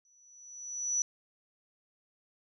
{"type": "tone with exponential growth", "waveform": "sine", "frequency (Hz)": 5920, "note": "F#8", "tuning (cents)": 0, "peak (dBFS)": -25, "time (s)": [0.05, 1.02], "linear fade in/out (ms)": 1, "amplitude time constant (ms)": 210, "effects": []}